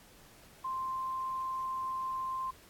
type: tone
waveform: sine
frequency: 1046.5 Hz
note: C6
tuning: in tune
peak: -33 dBFS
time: 0.64-2.51 s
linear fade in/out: 10 ms
effects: pink hiss -58 dBFS RMS until 2.69 s + AAC 64 kbps